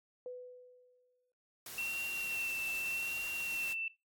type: tone with exponential decay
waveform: sine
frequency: 498.3 Hz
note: B4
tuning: 15 cents sharp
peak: -39 dBFS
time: 0.26-1.32 s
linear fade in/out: 1 ms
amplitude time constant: 230 ms
type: noise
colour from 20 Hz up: white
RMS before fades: -46 dBFS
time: 1.66-3.73 s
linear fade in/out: 2 ms
type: tone with vibrato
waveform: sine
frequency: 2709 Hz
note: E7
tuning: 47 cents sharp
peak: -35 dBFS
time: 1.78-3.88 s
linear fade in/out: 2 ms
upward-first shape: sine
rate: 0.84 Hz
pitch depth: 26 cents each way
effects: noise-tail reverb RT60 0.2 s tail -17 dB re dry + AAC 64 kbps